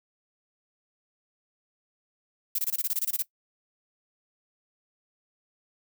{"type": "noise bursts", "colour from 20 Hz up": "violet", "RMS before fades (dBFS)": -27, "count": 12, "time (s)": [2.55, 3.224], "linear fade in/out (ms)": 5, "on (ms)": 36, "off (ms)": 22, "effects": ["noise-tail reverb RT60 0.1 s tail -19 dB re dry"]}